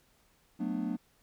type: chord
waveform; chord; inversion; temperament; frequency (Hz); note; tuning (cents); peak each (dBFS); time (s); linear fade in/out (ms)
triangle; B minor seventh; second; just; 185.21 / 222.2 / 246.9 / 296.3; F#3 / A3 / B3 / D4; +2 / +17 / 0 / +15; -36 / -34 / -34 / -35; 0.59-0.97; 20
effects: pink hiss -68 dBFS RMS until 1.22 s